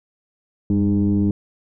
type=tone with frequency modulation; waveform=sine; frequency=200 Hz; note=G3; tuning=35 cents sharp; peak=-14 dBFS; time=0.7-1.31 s; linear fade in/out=2 ms; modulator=105 Hz; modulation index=1.1; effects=tanh soft clip ceiling -10 dBFS